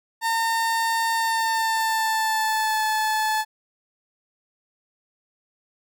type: tone with pitch glide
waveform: 30% pulse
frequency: 910 to 866.9 Hz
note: A#5 to A5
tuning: -42 to -26 cents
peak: -18 dBFS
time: 0.21-3.45 s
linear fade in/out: 50 ms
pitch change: -84 cents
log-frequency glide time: 1.13-2.83 s
effects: none